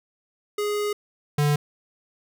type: tone pair in turn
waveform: square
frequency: 415.3 / 146.83 Hz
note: G#4 / D3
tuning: 0 / 0 cents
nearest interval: octave + tritone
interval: 1800 cents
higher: first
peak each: -24 / -19 dBFS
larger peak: second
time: 0.58-0.93 / 1.38-1.56 s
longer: first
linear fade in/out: 5 ms
effects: none

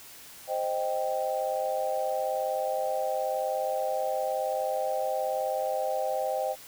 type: chord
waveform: sine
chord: C minor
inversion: none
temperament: equal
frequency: 523.3 / 622.3 / 784 Hz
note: C5 / Eb5 / G5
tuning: 0 / 0 / 0 cents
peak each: -31 dBFS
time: 0.47-6.56 s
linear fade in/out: 50 ms
effects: white hiss -48 dBFS RMS until 6.67 s

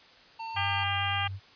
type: tone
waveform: square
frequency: 902 Hz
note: A5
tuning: 43 cents sharp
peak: -36 dBFS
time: 0.39-0.84 s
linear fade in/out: 10 ms
type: tone with vibrato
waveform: sine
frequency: 97.2 Hz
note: G2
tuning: 14 cents flat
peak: -34 dBFS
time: 0.54-1.4 s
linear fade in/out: 50 ms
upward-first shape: square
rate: 8.6 Hz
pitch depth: 17 cents each way
type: harmonic tone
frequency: 400 Hz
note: G4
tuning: 35 cents sharp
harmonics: 2 / 3 / 4 / 5 / 6 / 7 / 8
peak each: -33 / -35 / -36 / -37 / -37 / -34 / -36 dBFS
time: 0.56-1.28 s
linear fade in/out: 10 ms
effects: white hiss -55 dBFS RMS until 1.55 s + resampled to 11025 Hz

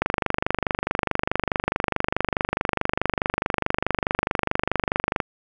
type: click train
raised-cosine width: 0.5 ms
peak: -5 dBFS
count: 129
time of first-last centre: 0.02-5.202 s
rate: 24.7 Hz
effects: none

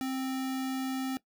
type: tone with sample-and-hold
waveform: sine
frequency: 263.3 Hz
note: C4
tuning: 11 cents sharp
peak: -30 dBFS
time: 0.01-1.17 s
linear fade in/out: 0 ms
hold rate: 1050 Hz
effects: noise-tail reverb RT60 0.1 s tail -19 dB re dry

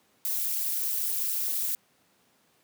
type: noise with amplitude modulation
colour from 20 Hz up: violet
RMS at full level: -25 dBFS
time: 0.25-1.75 s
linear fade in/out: 0 ms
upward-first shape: sine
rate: 275 Hz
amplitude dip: 95%
effects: pink hiss -66 dBFS RMS until 2.63 s + high-pass 150 Hz 12 dB/octave

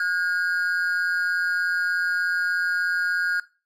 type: tone pair together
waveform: triangle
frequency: 1443.3 / 1620 Hz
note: F#6 / G#6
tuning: -43 / -43 cents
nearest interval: major second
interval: 200 cents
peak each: -22 / -23 dBFS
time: 0-3.4 s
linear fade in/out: 2 ms
effects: noise-tail reverb RT60 0.3 s tail -18 dB re dry

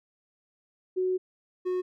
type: tone pair in turn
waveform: sine / triangle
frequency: 370 / 365.3 Hz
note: F#4 / F#4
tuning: 0 / -22 cents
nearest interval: unison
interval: 22 cents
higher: first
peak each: -24 dBFS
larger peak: neither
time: 0.96-1.18 / 1.65-1.82 s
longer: first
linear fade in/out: 20 ms
effects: none

